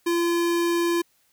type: tone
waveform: square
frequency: 342.1 Hz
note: F4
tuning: 36 cents flat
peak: -21 dBFS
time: 0.06-1.02 s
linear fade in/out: 10 ms
effects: white hiss -65 dBFS RMS until 1.32 s